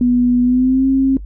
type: tone with pitch glide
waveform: sine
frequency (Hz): 245.4 to 267.6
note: B3 to C4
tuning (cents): -11 to +39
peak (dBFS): -10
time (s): 0.01-1.17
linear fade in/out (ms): 2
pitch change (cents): +150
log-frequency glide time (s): 0.42-0.87
effects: noise-tail reverb RT60 0.1 s tail -18 dB re dry + added 50 Hz sine -27 dBFS peak until 1.25 s